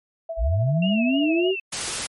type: tone with tremolo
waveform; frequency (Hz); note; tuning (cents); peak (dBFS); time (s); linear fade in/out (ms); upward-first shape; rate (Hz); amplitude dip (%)
sine; 659.3; E5; 0; -25; 0.29-1.51; 5; triangle; 13; 70
type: linear sweep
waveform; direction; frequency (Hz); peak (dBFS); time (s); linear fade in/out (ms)
sine; up; 42.86 to 393.3; -18; 0.37-1.56; 50
type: tone with vibrato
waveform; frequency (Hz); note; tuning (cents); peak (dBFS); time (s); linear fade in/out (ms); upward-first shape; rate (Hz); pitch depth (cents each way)
sine; 2720; F7; -46; -27; 0.82-1.6; 5; triangle; 3.4; 120
type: noise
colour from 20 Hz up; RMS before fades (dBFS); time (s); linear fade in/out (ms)
white; -27; 1.72-2.07; 10
effects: MP3 48 kbps